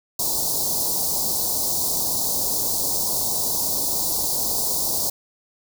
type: band-stop noise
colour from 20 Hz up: white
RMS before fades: -23 dBFS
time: 0.19-5.1 s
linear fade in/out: 5 ms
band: 980 to 4200 Hz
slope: 48 dB/octave
effects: none